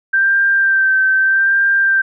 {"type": "tone with vibrato", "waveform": "sine", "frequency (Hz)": 1568, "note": "G6", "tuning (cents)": 0, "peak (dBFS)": -10, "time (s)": [0.13, 2.02], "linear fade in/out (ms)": 10, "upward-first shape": "sine", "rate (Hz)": 0.81, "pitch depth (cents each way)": 25, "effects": []}